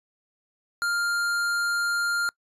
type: tone with tanh clipping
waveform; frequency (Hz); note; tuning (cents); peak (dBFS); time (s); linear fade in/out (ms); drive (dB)
sine; 1400; F6; +4; -25; 0.82-2.29; 0; 17
effects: noise-tail reverb RT60 0.1 s tail -25 dB re dry + resampled to 32000 Hz